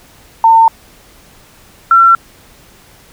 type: tone pair in turn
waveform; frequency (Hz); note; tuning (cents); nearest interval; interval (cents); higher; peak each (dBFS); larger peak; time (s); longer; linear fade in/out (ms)
sine; 904 / 1354.5; A5 / E6; +47 / +47; perfect fifth; 700; second; -3; neither; 0.44-0.68 / 1.91-2.15; neither; 2
effects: pink hiss -43 dBFS RMS until 3.12 s